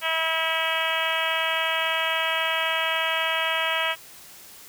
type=harmonic tone; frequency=323.7 Hz; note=E4; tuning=31 cents flat; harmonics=2 / 3 / 4 / 5 / 6 / 7 / 8 / 9 / 10; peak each=-31 / -31 / -31 / -31 / -31 / -31 / -31 / -31 / -31 dBFS; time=0.01-3.96 s; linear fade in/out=50 ms; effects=white hiss -46 dBFS RMS until 4.68 s